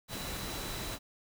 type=tone in noise; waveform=sine; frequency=3951 Hz; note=B7; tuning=in tune; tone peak=-47 dBFS; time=0.08-0.99 s; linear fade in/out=50 ms; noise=pink; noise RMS=-39 dBFS; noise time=0.08-0.99 s; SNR=-11 dB; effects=none